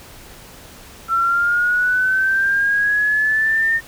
sine linear sweep, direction up, 1339 to 1828 Hz, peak -14 dBFS, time 1.08-3.81 s, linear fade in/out 50 ms, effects pink hiss -41 dBFS RMS until 3.87 s

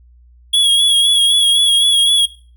square tone with vibrato, 3334 Hz, G#7, 6 cents sharp, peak -10 dBFS, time 0.53-2.26 s, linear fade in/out 10 ms, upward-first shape sine, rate 3.9 Hz, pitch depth 38 cents each way, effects noise-tail reverb RT60 0.4 s tail -19 dB re dry + added 60 Hz sine -43 dBFS peak until 2.56 s

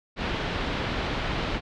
pink low-pass noise, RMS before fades -29 dBFS, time 0.16-1.61 s, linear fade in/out 50 ms, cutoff 3900 Hz, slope 24 dB/octave, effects none

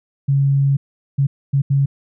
sine tone bursts at uneven times, 138.59 Hz, C#3, in tune, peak -12 dBFS, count 4, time 0.28-0.77 / 1.18-1.27 / 1.53-1.62 / 1.7-1.86 s, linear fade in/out 10 ms, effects none

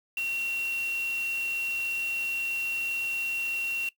sine tone in noise, 2737 Hz, F7, 36 cents flat, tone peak -27 dBFS, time 0.17-3.89 s, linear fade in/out 2 ms, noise white, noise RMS -44 dBFS, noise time 0.17-3.89 s, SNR +14 dB, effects noise-tail reverb RT60 0.1 s tail -19 dB re dry

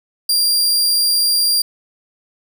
sawtooth tone, 4768 Hz, D8, 25 cents sharp, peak -10 dBFS, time 0.29-1.62 s, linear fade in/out 5 ms, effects none

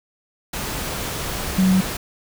sine tone in noise, 187.7 Hz, F#3, 25 cents sharp, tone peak -13 dBFS, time 1.58-1.81 s, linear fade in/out 5 ms, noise pink, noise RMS -27 dBFS, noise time 0.53-1.97 s, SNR +11 dB, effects none

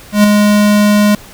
square tone with ADSR envelope, 207.7 Hz, G#3, in tune, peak -3 dBFS, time 0.12-1.15 s, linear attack 120 ms, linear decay 4 ms, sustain -4 dB, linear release 3 ms, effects pink hiss -36 dBFS RMS until 1.33 s

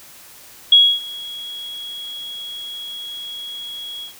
sine tone with ADSR envelope, 3322 Hz, G#7, in tune, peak -5 dBFS, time 0.72-4.14 s, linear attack 5 ms, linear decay 270 ms, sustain -23 dB, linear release 110 ms, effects white hiss -43 dBFS RMS until 4.19 s

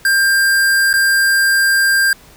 square tone with dropouts, 1592 Hz, G6, 26 cents sharp, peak -11 dBFS, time 0.05-2.13 s, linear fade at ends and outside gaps 2 ms, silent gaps 0.93-0.938 s, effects pink hiss -44 dBFS RMS until 2.36 s

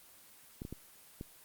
clicks, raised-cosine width 3 ms, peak -28 dBFS, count 4, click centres 0.619 / 0.651 / 0.726 / 1.211 s, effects white hiss -58 dBFS RMS until 1.44 s + Opus 24 kbps

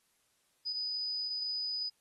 sine tone, 4978 Hz, D#8, in tune, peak -33 dBFS, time 0.65-1.9 s, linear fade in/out 20 ms, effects white hiss -74 dBFS RMS until 2 s + AAC 32 kbps

